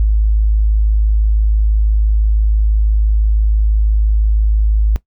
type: tone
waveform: sine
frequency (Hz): 53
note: G#1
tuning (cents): +36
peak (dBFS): -9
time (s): 0-4.96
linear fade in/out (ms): 0
effects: noise-tail reverb RT60 0.1 s tail -18 dB re dry